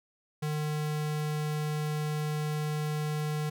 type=tone; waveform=square; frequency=151.5 Hz; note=D#3; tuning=46 cents flat; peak=-30 dBFS; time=0.42-3.5 s; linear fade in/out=10 ms; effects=none